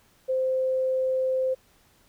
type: tone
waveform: sine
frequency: 520 Hz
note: C5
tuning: 11 cents flat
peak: -22 dBFS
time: 0.28-1.55 s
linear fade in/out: 20 ms
effects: pink hiss -61 dBFS RMS until 2.08 s